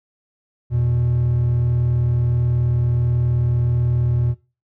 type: tone pair together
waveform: triangle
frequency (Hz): 82.65 / 121.2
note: E2 / B2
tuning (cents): +5 / -32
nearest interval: perfect fifth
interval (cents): 663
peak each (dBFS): -22 / -14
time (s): 0.7-4.35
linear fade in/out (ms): 50
effects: noise-tail reverb RT60 0.3 s tail -19 dB re dry + tanh soft clip ceiling -7 dBFS